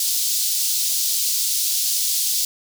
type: high-pass noise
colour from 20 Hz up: pink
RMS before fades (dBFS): -21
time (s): 0-2.45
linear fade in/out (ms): 2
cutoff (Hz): 4200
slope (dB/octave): 24
effects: none